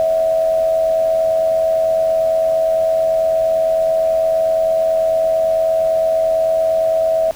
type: tone with amplitude modulation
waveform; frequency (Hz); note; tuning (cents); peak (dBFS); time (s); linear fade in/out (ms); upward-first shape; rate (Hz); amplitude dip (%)
sine; 648; E5; -30; -10; 0-7.31; 0; sine; 88.9; 50
effects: pink hiss -39 dBFS RMS until 7.35 s